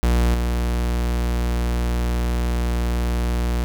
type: tone with level steps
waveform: 45% pulse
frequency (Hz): 59.6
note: A#1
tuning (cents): +39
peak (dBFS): -15 / -19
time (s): 0.03-3.64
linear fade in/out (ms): 0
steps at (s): 0.34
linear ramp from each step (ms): 2
effects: none